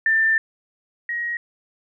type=tone pair in turn; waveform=sine; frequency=1785 / 1890.9 Hz; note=A6 / A#6; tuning=+24 / +24 cents; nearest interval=minor second; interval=100 cents; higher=second; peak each=-15 / -23 dBFS; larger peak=first; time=0.06-0.38 / 1.09-1.37 s; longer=first; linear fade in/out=2 ms; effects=none